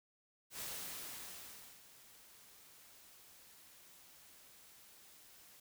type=noise with ADSR envelope; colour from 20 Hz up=white; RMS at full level=-44 dBFS; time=0.5-5.6 s; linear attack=100 ms; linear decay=1200 ms; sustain=-17 dB; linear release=4 ms; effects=none